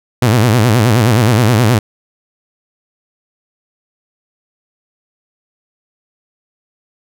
sawtooth tone with vibrato, 114.8 Hz, A#2, 26 cents flat, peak -4 dBFS, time 0.22-1.79 s, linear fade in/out 5 ms, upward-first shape sine, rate 9.5 Hz, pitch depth 180 cents each way, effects none

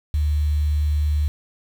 sine tone with quantisation, 74.6 Hz, D2, 28 cents sharp, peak -17 dBFS, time 0.14-1.28 s, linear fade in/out 0 ms, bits 7, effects none

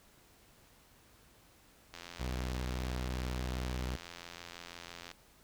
click train, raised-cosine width 0.2 ms, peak -28 dBFS, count 274, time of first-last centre 1.94-5.114 s, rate 86 Hz
sawtooth tone, 62.7 Hz, B1, 27 cents sharp, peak -31 dBFS, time 2.19-3.97 s, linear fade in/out 20 ms
effects pink hiss -63 dBFS RMS until 5.43 s

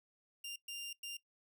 sawtooth tone bursts at uneven times, 2794 Hz, F7, in tune, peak -39 dBFS, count 3, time 0.44-0.56 / 0.68-0.93 / 1.03-1.17 s, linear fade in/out 5 ms, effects noise-tail reverb RT60 0.1 s tail -19 dB re dry

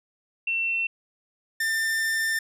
sine / 45% pulse tone pair in turn, 2701 / 1793.5 Hz, E7 / A6, +42 / +33 cents, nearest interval perfect fifth, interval 709 cents, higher first, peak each -23 dBFS, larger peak neither, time 0.47-0.87 / 1.6-2.39 s, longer second, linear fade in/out 5 ms, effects resampled to 32000 Hz

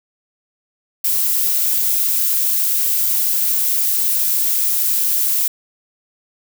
violet noise, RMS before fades -17 dBFS, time 1.04-5.48 s, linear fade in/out 5 ms, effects none

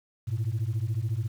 sine beating tone pair, 103.9 / 117.9 Hz, G#2 / A#2, +1 / +20 cents, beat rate 14 Hz, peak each -27 dBFS, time 0.27-1.28 s, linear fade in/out 20 ms, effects tanh soft clip ceiling -23 dBFS + 9-bit

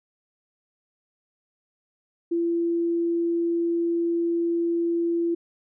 sine tone, 338.9 Hz, E4, 48 cents sharp, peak -21 dBFS, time 2.31-5.35 s, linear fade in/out 10 ms, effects none

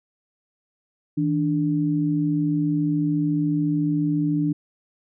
sine tone pair together, 159.68 / 293.7 Hz, D#3 / D4, +45 / 0 cents, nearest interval major seventh, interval 1055 cents, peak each -23 / -21 dBFS, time 1.17-4.53 s, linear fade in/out 10 ms, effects none

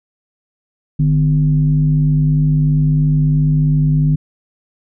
sine tone with frequency modulation, 150.3 Hz, D3, 40 cents sharp, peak -10 dBFS, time 0.99-4.16 s, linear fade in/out 10 ms, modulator 103 Hz, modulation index 0.52, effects none

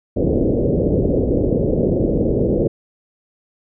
white low-pass noise, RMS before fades -17 dBFS, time 0.16-2.68 s, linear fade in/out 10 ms, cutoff 530 Hz, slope 48 dB/octave, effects none

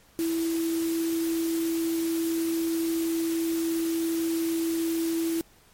sine tone in noise, 329.6 Hz, E4, in tune, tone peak -24 dBFS, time 0.19-5.41 s, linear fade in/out 0 ms, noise white, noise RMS -38 dBFS, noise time 0.19-5.41 s, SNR +11 dB, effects pink hiss -58 dBFS RMS until 5.73 s + MP3 64 kbps

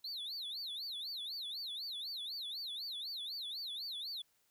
triangle tone with vibrato, 3951 Hz, B7, in tune, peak -39 dBFS, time 0.04-4.22 s, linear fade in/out 5 ms, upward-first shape sine, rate 4 Hz, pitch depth 270 cents each way, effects white hiss -75 dBFS RMS until 4.5 s

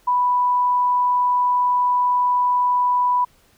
sine tone, 987.8 Hz, B5, in tune, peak -15 dBFS, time 0.07-3.25 s, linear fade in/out 10 ms, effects pink hiss -57 dBFS RMS until 3.57 s

